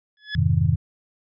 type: tone with exponential growth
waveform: 25% pulse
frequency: 1705 Hz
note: G#6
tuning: 45 cents sharp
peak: -20 dBFS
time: 0.17-0.35 s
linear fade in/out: 1 ms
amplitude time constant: 39 ms
type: chord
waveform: sine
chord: F minor seventh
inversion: none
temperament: just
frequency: 87.31 / 104.77 / 130.96 / 157.15 Hz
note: F2 / Ab2 / C3 / Eb3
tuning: 0 / +16 / +2 / +18 cents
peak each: -22 dBFS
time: 0.35-0.76 s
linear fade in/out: 10 ms
effects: resampled to 16000 Hz